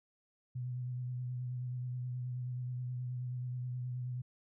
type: tone with vibrato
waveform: sine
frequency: 124.8 Hz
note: B2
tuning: 19 cents sharp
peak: -36 dBFS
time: 0.55-4.22 s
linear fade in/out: 10 ms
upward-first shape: sine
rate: 9.4 Hz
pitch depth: 25 cents each way
effects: none